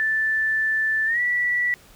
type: tone with pitch glide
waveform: sine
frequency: 1760 to 1952.8 Hz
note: A6 to B6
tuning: 0 to -20 cents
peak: -19 dBFS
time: 0-1.74 s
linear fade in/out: 0 ms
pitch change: +180 cents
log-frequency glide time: 1.06-1.2 s
effects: pink hiss -51 dBFS RMS until 1.95 s